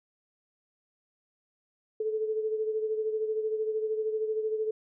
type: beating tone pair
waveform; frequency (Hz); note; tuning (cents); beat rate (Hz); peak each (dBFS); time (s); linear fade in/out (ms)
sine; 433.8 / 446.8; A4 / A4; -25 / +27; 13; -28 / -36; 2-4.71; 5
effects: none